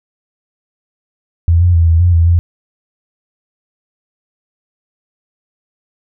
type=tone with pitch steps; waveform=sine; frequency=84.2 / 88.3 / 83.6 / 82.3 / 88.2 / 83.5 / 85.8 Hz; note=E2 / F2 / E2 / E2 / F2 / E2 / F2; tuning=+37 / +20 / +25 / -2 / +18 / +23 / -30 cents; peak=-6 dBFS; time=1.48-2.39 s; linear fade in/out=0 ms; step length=130 ms; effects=none